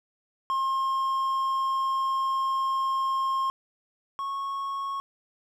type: tone pair in turn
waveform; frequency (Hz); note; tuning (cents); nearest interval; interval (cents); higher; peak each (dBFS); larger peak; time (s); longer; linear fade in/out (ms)
triangle; 1068 / 1099.3; C6 / C#6; +35 / -15; minor second; 50; second; -22 / -27; first; 0.5-3.5 / 4.19-5; first; 0
effects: none